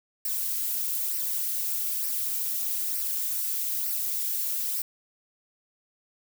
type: noise with flanger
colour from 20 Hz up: violet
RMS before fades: -29 dBFS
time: 0.25-4.82 s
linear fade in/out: 2 ms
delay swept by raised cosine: 0.28 to 3.78 ms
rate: 1.1 Hz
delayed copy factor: -0.55
effects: none